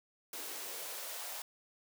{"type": "noise with high-pass filter sweep", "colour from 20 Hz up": "white", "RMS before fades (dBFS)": -43, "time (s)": [0.33, 1.42], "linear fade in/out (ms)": 2, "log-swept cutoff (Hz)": [340, 710], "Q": 2.1, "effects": []}